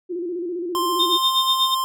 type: tone with vibrato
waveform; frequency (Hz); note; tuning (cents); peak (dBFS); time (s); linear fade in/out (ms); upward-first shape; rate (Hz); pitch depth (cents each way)
sine; 349.6; F4; +2; -24; 0.09-1.18; 20; square; 15; 63
type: tone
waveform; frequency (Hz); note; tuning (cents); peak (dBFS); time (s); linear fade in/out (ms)
square; 1050; C6; +6; -21; 0.75-1.84; 0
type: tone with tremolo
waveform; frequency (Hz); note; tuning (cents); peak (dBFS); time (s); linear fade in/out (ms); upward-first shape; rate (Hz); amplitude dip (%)
sine; 3642; A#7; -41; -15; 0.99-1.75; 10; sine; 8.2; 90
effects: none